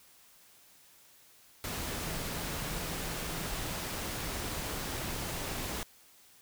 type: tone in noise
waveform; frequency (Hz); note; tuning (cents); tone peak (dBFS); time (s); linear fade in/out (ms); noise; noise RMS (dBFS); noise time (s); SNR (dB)
sine; 164.81; E3; 0; -45; 2.02-3.48; 0; pink; -37; 1.64-5.83; -11
effects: white hiss -60 dBFS RMS until 6.41 s